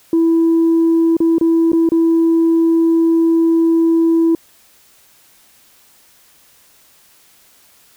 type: tone with dropouts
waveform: sine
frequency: 330 Hz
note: E4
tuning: 2 cents sharp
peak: -8 dBFS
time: 0.13-4.35 s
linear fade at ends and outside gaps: 2 ms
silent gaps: 1.168-1.203 / 1.383-1.411 / 1.719-1.731 / 1.89-1.919 s
effects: tanh soft clip ceiling -7 dBFS + white hiss -50 dBFS RMS until 7.96 s